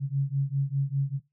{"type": "beating tone pair", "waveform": "sine", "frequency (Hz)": [135.9, 140.9], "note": ["C#3", "C#3"], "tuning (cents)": [-34, 29], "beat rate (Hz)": 5, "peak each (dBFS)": -27, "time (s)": [0, 1.2], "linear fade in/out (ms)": 50, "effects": ["noise-tail reverb RT60 0.2 s tail -18 dB re dry"]}